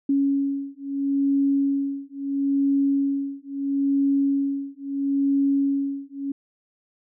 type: beating tone pair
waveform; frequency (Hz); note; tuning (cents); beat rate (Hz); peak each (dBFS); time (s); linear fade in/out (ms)
sine; 277.2 / 277.95; C#4 / C#4; 0 / +5; 0.75; -23; 0.09-6.32; 5
effects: none